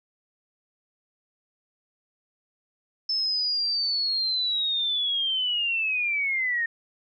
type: linear sweep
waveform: sine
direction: down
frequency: 5274 to 1824 Hz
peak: -23 dBFS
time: 3.09-6.66 s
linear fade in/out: 5 ms
effects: none